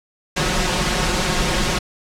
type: noise with comb filter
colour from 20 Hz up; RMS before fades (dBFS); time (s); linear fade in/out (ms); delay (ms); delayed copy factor
pink; -19; 0.36-1.79; 10; 5.5; +0.8
effects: low-pass 7000 Hz 12 dB/octave